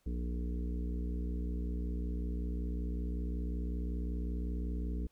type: harmonic tone with a mistuned harmonic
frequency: 60.1 Hz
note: B1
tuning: 46 cents flat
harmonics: 1 / 3 / 4 / 5 / 6 / 7 / 8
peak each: -34 / -43 / -46 / -46 / -59 / -51 / -57 dBFS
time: 0.06-5.07 s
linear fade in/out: 5 ms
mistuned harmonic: 8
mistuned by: -54 cents
effects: pink hiss -74 dBFS RMS until 5.11 s